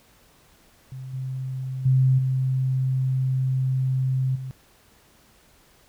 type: tone with level steps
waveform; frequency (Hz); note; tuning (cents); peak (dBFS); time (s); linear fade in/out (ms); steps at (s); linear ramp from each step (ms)
sine; 130.81; C3; 0; -33 / -27 / -15 / -20 / -30; 0.92-4.51; 0; 1.13 / 1.85 / 2.18 / 4.35; 10
effects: pink hiss -57 dBFS RMS until 5.88 s